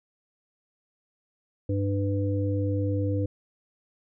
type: harmonic tone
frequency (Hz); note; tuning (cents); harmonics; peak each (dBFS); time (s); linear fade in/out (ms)
99.5; G2; +26; 1 / 3 / 5; -25 / -30 / -32; 1.69-3.26; 5
effects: none